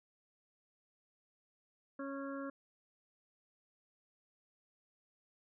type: harmonic tone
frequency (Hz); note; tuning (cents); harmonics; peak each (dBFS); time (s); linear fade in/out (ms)
275.5; C#4; -11; 1 / 2 / 4 / 5 / 6; -42 / -45 / -50 / -50 / -54; 1.99-2.5; 5
effects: none

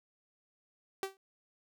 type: tone with exponential decay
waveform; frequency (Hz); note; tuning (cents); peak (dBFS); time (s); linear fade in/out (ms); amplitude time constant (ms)
sawtooth; 386.6; G4; -24; -26; 1.03-1.17; 1; 29
effects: none

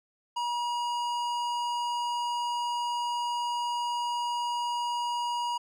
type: tone with hard clipping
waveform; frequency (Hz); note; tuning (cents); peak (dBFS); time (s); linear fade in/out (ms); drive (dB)
triangle; 958; A#5; +47; -30; 0.36-5.58; 10; 17
effects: none

